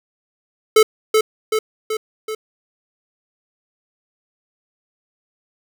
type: tone with echo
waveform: square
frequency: 435 Hz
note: A4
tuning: 20 cents flat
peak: -8 dBFS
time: 0.76-0.83 s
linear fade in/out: 5 ms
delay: 380 ms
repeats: 4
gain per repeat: -4 dB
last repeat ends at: 2.35 s
effects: none